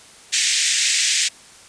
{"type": "band-pass noise", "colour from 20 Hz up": "white", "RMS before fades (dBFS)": -19, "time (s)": [0.32, 1.29], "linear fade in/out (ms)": 20, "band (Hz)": [1800, 8300], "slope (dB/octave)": 48, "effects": ["white hiss -45 dBFS RMS until 1.68 s", "resampled to 22050 Hz"]}